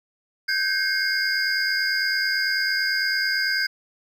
triangle tone cluster, 1551 / 1640 / 2144 / 4792 / 5050 Hz, G6 / G#6 / C7 / D8 / D#8, -19 / -22 / +42 / +34 / +25 cents, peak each -22 / -29 / -28 / -26 / -29 dBFS, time 0.48-3.67 s, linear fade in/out 10 ms, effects none

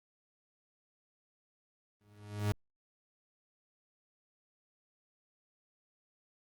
40% pulse tone with exponential growth, 103.83 Hz, G#2, in tune, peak -26 dBFS, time 2.01-2.52 s, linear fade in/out 0 ms, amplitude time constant 110 ms, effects Opus 24 kbps

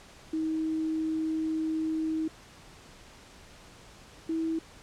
sine tone pair in turn, 317.2 / 324.1 Hz, D#4 / E4, +33 / -29 cents, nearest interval unison, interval 38 cents, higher second, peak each -27 dBFS, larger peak neither, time 0.33-2.28 / 4.29-4.59 s, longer first, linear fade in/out 5 ms, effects pink hiss -52 dBFS RMS until 4.82 s + low-pass 8000 Hz 12 dB/octave

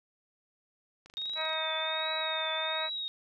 click train, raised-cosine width 0.2 ms, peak -34 dBFS, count 13, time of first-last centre 1.06-1.532 s, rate 25.4 Hz
sine tone with vibrato, 3702 Hz, A#7, 13 cents flat, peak -33 dBFS, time 1.17-3.08 s, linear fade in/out 0 ms, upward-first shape triangle, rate 1.3 Hz, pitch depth 88 cents each way
harmonic tone, 316.9 Hz, D#4, 32 cents sharp, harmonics 2 / 3 / 4 / 5 / 6 / 7 / 8, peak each -37 / -39 / -40 / -41 / -42 / -42 / -43 dBFS, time 1.35-2.9 s, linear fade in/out 50 ms
effects none

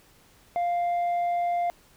sine tone with tanh clipping, 698.5 Hz, F5, in tune, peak -24 dBFS, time 0.56-1.7 s, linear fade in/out 0 ms, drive 3 dB, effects pink hiss -58 dBFS RMS until 1.96 s

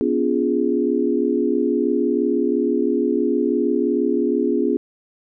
sine chord, B diminished seventh, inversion none, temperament equal with one note detuned, 246.9 / 286.3 / 349.2 / 415.3 Hz, B3 / D4 / F4 / Ab4, 0 / -44 / 0 / 0 cents, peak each -22 dBFS, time 0.01-4.77 s, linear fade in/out 0 ms, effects none

